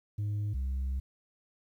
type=tone pair in turn; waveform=sine; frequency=103.83 / 65.84 Hz; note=G#2 / C2; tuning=0 / +11 cents; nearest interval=minor sixth; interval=789 cents; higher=first; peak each=-27 dBFS; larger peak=neither; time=0.18-0.54 / 0.54-1 s; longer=second; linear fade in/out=10 ms; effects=tanh soft clip ceiling -29 dBFS + 11-bit